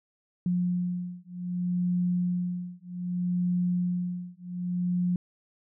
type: beating tone pair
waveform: sine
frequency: 177.9 / 178.54 Hz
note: F3 / F3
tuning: +32 / +38 cents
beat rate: 0.64 Hz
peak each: -29 dBFS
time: 0.46-5.16 s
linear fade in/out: 2 ms
effects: none